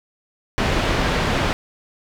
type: low-pass noise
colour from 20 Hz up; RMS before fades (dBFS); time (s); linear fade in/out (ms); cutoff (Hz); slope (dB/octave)
pink; -20; 0.58-1.53; 0; 3400; 12
effects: none